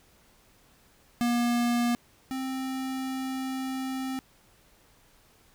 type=tone pair in turn; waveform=square; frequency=239 / 262.8 Hz; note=A#3 / C4; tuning=+43 / +8 cents; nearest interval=major second; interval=165 cents; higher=second; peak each=-24 / -31 dBFS; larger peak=first; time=1.21-1.95 / 2.31-4.19 s; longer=second; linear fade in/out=0 ms; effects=pink hiss -61 dBFS RMS until 5.54 s